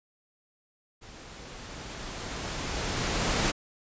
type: noise with level ramp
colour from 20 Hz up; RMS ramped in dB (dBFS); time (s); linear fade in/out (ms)
pink; -48 to -25; 1.01-3.52; 20
effects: resampled to 16000 Hz